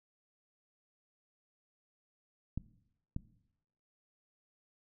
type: clicks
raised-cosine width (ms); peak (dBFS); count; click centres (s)
5; -23 / -24; 2; 2.576 / 3.164
effects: noise-tail reverb RT60 0.8 s tail -18 dB re dry